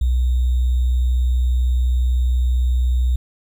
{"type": "tone with sample-and-hold", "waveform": "sine", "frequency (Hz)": 62.1, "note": "B1", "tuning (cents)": 10, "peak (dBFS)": -14, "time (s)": [0.01, 3.16], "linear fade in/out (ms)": 5, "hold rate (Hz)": 3675, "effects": []}